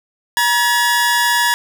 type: tone pair together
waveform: sawtooth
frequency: 954.1 / 1700 Hz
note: A#5 / G#6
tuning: +40 / +40 cents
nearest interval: minor seventh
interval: 1000 cents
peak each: -12 dBFS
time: 0.37-1.54 s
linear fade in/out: 0 ms
effects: none